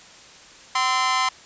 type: tone with amplitude modulation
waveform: sawtooth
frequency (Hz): 1035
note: C6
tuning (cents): -19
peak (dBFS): -11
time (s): 0.75-1.29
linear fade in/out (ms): 5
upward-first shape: sine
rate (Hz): 271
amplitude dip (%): 95
effects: white hiss -46 dBFS RMS until 1.45 s + resampled to 16000 Hz